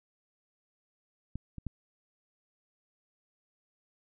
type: clicks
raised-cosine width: 5 ms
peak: -24 / -29 / -23 dBFS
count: 3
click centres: 1.356 / 1.583 / 1.667 s
effects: none